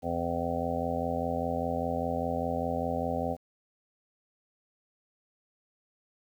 harmonic tone, 85 Hz, F2, 46 cents flat, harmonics 1 / 2 / 3 / 5 / 6 / 7 / 8 / 9, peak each -38 / -38 / -35 / -41 / -35 / -36 / -38 / -35 dBFS, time 0.02-3.37 s, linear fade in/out 50 ms, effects 10-bit

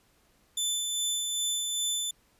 20% pulse tone with tremolo, 3520 Hz, A7, in tune, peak -21 dBFS, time 0.57-2.11 s, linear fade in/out 5 ms, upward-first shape sine, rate 2.5 Hz, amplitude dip 30%, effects pink hiss -66 dBFS RMS until 2.39 s + resampled to 32000 Hz

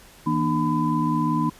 sine tone cluster, 160.2 / 236.6 / 301.8 / 1006 Hz, E3 / A#3 / D4 / B5, -49 / +26 / +47 / +32 cents, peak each -25 dBFS, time 0.26-1.5 s, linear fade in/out 10 ms, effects pink hiss -49 dBFS RMS until 1.59 s + resampled to 32000 Hz

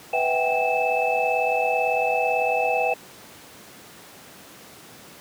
sine tone cluster, 495.7 / 654 / 762 / 800 / 2621 Hz, B4 / E5 / G5 / G5 / E7, +6 / -14 / -49 / +35 / -11 cents, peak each -26 dBFS, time 0.13-2.94 s, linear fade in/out 5 ms, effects pink hiss -45 dBFS RMS until 5.2 s + high-pass 150 Hz 12 dB/octave

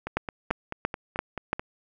two click trains, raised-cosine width 0.5 ms, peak -9 / -17 dBFS, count 5 / 8, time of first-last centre 0.17-1.531 / 0.07-1.595 s, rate 2.94 / 4.59 Hz, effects none

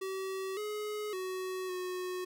square tone with pitch steps, 382.1 / 421.6 / 372.7 / 365.3 Hz, G4 / G#4 / F#4 / F#4, -44 / +26 / +13 / -22 cents, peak -36 dBFS, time 0.01-2.25 s, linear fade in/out 10 ms, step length 560 ms, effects none

